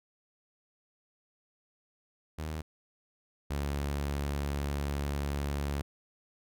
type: tone pair in turn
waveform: sawtooth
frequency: 77.78 / 71.24 Hz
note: D#2 / C#2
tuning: 0 / +48 cents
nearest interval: major second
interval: 152 cents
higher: first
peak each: -31 / -27 dBFS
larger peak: second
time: 2.38-2.62 / 3.5-5.82 s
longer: second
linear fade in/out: 10 ms
effects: none